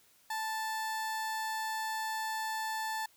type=tone; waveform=30% pulse; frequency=880 Hz; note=A5; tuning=in tune; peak=-31 dBFS; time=0.3-3.06 s; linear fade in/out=5 ms; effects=white hiss -65 dBFS RMS until 3.16 s